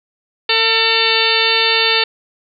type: harmonic tone with a mistuned harmonic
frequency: 450.3 Hz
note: A4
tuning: 40 cents sharp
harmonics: 1 / 2 / 3 / 4 / 5 / 6 / 7 / 8 / 9 / 10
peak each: -21 / -23 / -24 / -21 / -22 / -19 / -22 / -18 / -23 / -20 dBFS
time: 0.49-2.04 s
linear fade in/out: 5 ms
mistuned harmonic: 7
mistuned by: -79 cents
effects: none